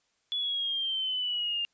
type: exponential sweep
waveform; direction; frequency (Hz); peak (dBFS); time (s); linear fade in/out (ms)
sine; down; 3428 to 2798; -28; 0.32-1.65; 0
effects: white hiss -73 dBFS RMS until 1.73 s + resampled to 16000 Hz